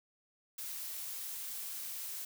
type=noise; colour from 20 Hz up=blue; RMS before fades=-42 dBFS; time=0.58-2.25 s; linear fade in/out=5 ms; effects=none